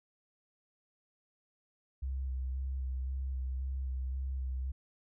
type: tone with vibrato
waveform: sine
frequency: 65.41 Hz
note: C2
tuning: in tune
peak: -33 dBFS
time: 2.02-4.72 s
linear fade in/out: 10 ms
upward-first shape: square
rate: 1.9 Hz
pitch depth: 21 cents each way
effects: none